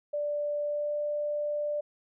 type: tone with pitch glide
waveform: sine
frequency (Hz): 587.3 to 591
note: D5 to D5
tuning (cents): 0 to +11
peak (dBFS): -28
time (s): 0.13-1.81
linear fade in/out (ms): 10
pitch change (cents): +11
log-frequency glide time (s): 0.62-0.94
effects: none